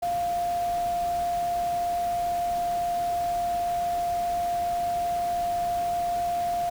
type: tone in noise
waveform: sine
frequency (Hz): 698.5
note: F5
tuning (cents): 0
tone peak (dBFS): -24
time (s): 0.02-6.7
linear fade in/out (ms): 10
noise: pink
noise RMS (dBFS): -41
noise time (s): 0.02-6.7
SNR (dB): +14
effects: none